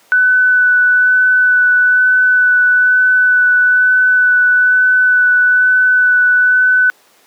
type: tone with vibrato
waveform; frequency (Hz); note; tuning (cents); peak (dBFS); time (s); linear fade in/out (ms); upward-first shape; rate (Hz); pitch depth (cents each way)
sine; 1495; F#6; +17; -7; 0.12-6.9; 0; sine; 1.1; 10
effects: pink hiss -49 dBFS RMS until 7.26 s + high-pass 400 Hz 12 dB/octave